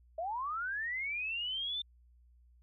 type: linear sweep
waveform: sine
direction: up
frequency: 622.3 to 3594 Hz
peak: -34 dBFS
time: 0.18-1.82 s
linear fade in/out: 5 ms
effects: added 60 Hz sine -60 dBFS peak until 2.62 s